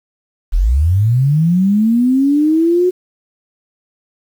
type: linear sweep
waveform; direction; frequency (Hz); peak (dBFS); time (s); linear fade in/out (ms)
sine; up; 34.65 to 368.8; -9; 0.52-2.91; 20
effects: 7-bit